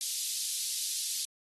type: high-pass noise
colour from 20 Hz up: pink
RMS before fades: -34 dBFS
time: 0.01-1.25 s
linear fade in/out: 0 ms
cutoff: 3900 Hz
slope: 24 dB/octave
effects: AAC 32 kbps